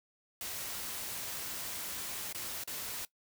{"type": "noise with dropouts", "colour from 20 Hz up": "white", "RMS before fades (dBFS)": -40, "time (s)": [0.41, 3.05], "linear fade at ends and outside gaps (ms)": 1, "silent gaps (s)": [[2.326, 2.347], [2.637, 2.675]], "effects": ["noise-tail reverb RT60 0.1 s tail -19 dB re dry"]}